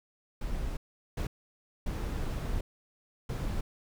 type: noise bursts at uneven times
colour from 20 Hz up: brown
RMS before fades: -33 dBFS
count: 4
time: 0.41-0.77 / 1.17-1.27 / 1.86-2.61 / 3.29-3.61 s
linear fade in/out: 5 ms
effects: none